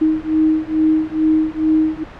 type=beating tone pair; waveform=sine; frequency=312.5 / 314.8 Hz; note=D#4 / D#4; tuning=+8 / +20 cents; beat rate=2.3 Hz; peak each=-16 dBFS; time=0.01-2.04 s; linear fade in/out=10 ms; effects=pink hiss -35 dBFS RMS until 2.19 s + low-pass 2000 Hz 12 dB/octave